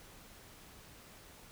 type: silence
effects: pink hiss -56 dBFS RMS until 1.51 s